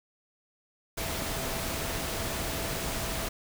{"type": "tone in noise", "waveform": "sine", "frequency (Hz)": 659.3, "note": "E5", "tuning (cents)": 0, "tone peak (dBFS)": -42, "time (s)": [0.97, 3.29], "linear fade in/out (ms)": 10, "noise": "pink", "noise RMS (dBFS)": -33, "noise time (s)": [0.97, 3.29], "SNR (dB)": -12, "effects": []}